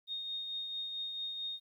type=tone with tremolo; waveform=sine; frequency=3700 Hz; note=A#7; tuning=14 cents flat; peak=-35 dBFS; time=0.07-1.6 s; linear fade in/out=50 ms; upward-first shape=triangle; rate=4.5 Hz; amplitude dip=40%; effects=12-bit